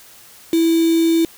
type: tone with quantisation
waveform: sine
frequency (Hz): 329.6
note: E4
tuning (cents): 0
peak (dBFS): -12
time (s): 0.53-1.25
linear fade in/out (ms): 2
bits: 4
effects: white hiss -44 dBFS RMS until 1.37 s